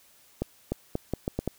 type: accelerating click train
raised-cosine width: 2 ms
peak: -14 dBFS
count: 7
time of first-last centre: 0.42-1.477 s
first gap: 300 ms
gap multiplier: 0.78
effects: white hiss -59 dBFS RMS until 1.58 s